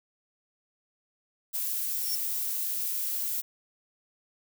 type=noise; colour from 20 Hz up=violet; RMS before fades=-31 dBFS; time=1.53-3.42 s; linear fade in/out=20 ms
type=tone with exponential growth; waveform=30% pulse; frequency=5470 Hz; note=F8; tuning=37 cents flat; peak=-24 dBFS; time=1.87-2.15 s; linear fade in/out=2 ms; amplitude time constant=60 ms
effects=none